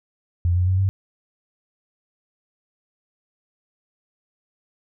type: tone with pitch steps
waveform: sine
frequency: 87.31 / 90.28 / 93.36 / 96.54 Hz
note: F2 / F#2 / F#2 / G2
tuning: 0 / -42 / +16 / -26 cents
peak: -16 dBFS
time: 0.45-0.89 s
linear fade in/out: 0 ms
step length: 110 ms
effects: none